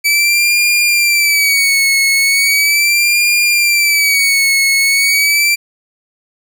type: tone with vibrato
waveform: sawtooth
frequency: 2296 Hz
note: D7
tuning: 40 cents flat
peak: -6 dBFS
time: 0.04-5.56 s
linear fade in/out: 20 ms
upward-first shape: sine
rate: 0.38 Hz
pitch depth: 82 cents each way
effects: none